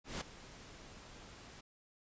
pink noise with ADSR envelope, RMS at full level -39 dBFS, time 0.04-1.61 s, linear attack 170 ms, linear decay 9 ms, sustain -15 dB, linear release 8 ms, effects resampled to 16000 Hz

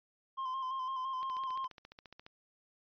triangle tone with vibrato, 1046.5 Hz, C6, in tune, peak -33 dBFS, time 0.37-1.68 s, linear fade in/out 20 ms, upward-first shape square, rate 5.9 Hz, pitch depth 30 cents each way
click train, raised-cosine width 0.2 ms, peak -33 dBFS, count 16, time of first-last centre 1.23-2.264 s, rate 14.5 Hz
effects resampled to 11025 Hz

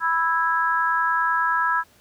sine chord, E major, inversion second, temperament just, 988.9 / 1318.5 / 1648.1 Hz, B5 / E6 / G#6, +2 / 0 / -14 cents, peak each -23 dBFS, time 0-1.84 s, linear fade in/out 50 ms, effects pink hiss -56 dBFS RMS until 2 s + high-pass 60 Hz 12 dB/octave

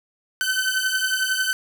sawtooth beating tone pair, 1520 / 1531 Hz, F#6 / G6, +46 / -41 cents, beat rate 11 Hz, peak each -20 dBFS, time 0.41-1.53 s, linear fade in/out 0 ms, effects none

